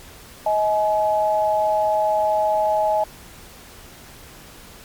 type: tone pair together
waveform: sine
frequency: 632 / 847 Hz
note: D#5 / G#5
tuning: +27 / +34 cents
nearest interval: perfect fourth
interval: 507 cents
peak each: -19 dBFS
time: 0.46-3.04 s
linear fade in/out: 5 ms
effects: pink hiss -43 dBFS RMS until 4.84 s + MP3 96 kbps